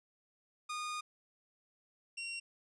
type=tone pair in turn; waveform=sawtooth; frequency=1226 / 2746 Hz; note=D#6 / F7; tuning=-26 / -30 cents; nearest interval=octave + major second; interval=1396 cents; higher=second; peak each=-34 / -36 dBFS; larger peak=first; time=0.69-1.01 / 2.17-2.4 s; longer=first; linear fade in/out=10 ms; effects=resampled to 22050 Hz